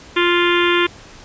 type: harmonic tone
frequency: 349.2 Hz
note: F4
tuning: in tune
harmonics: 1 / 3 / 4 / 5 / 6 / 7 / 8 / 9 / 10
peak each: -16 / -21 / -22 / -23 / -24 / -24 / -25 / -26 / -26 dBFS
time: 0.16-0.87 s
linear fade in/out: 10 ms
effects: pink hiss -41 dBFS RMS until 1.24 s + resampled to 16000 Hz